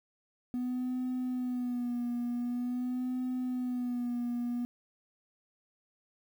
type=tone with vibrato; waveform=triangle; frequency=246.9 Hz; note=B3; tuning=in tune; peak=-28 dBFS; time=0.54-4.65 s; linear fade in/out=0 ms; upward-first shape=sine; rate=0.46 Hz; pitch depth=45 cents each way; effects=tanh soft clip ceiling -26 dBFS + 10-bit